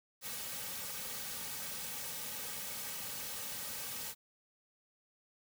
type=noise with comb filter; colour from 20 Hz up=white; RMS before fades=-42 dBFS; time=0.21-4.15 s; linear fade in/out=50 ms; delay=2.9 ms; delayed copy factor=-0.75; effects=none